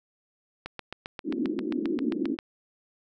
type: click train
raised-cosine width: 0.3 ms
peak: -19 dBFS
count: 14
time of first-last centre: 0.66-2.389 s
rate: 7.52 Hz
type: band-pass noise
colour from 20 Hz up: white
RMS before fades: -29 dBFS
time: 1.24-2.37 s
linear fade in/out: 50 ms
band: 230 to 350 Hz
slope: 48 dB/octave
effects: none